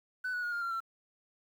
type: tone with pitch steps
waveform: sine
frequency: 1500 / 1468.3 / 1437.2 / 1406.8 / 1377.1 / 1348 Hz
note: F#6 / F#6 / F6 / F6 / F6 / E6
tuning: +23 / -14 / +49 / +12 / -25 / +38 cents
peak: -30 dBFS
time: 0.24-0.804 s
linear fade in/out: 10 ms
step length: 94 ms
effects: tanh soft clip ceiling -31 dBFS + 10-bit